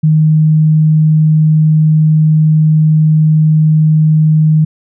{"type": "tone", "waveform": "sine", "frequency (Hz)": 155.56, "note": "D#3", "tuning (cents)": 0, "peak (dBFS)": -5, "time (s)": [0.03, 4.65], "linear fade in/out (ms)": 10, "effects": []}